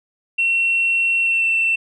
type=tone with pitch glide; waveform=sine; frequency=2720 to 2686 Hz; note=F7 to E7; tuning=-46 to +32 cents; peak=-14 dBFS; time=0.38-1.76 s; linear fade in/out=10 ms; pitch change=-22 cents; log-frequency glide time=1.21-1.46 s; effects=tanh soft clip ceiling -10 dBFS